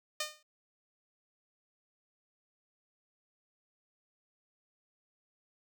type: tone with exponential decay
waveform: 5% pulse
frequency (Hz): 609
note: D#5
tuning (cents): -37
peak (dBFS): -19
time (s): 0.2-0.43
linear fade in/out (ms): 5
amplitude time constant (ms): 48
effects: none